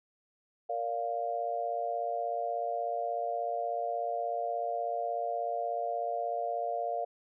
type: chord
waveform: sine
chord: Bb major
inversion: none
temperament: just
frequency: 466.2 / 582.7 / 699.2 Hz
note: Bb4 / D5 / F5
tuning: 0 / -14 / +2 cents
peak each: -38 / -37 / -32 dBFS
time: 0.69-7.05 s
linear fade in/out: 10 ms
effects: none